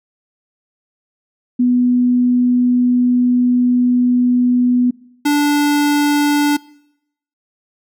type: tone pair in turn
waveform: sine / square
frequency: 246.9 / 291.8 Hz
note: B3 / D4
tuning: 0 / -11 cents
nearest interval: minor third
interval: 289 cents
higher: second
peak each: -10 / -12 dBFS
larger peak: first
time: 1.59-4.91 / 5.25-6.57 s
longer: first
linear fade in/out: 10 ms
effects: noise-tail reverb RT60 0.8 s tail -23 dB re dry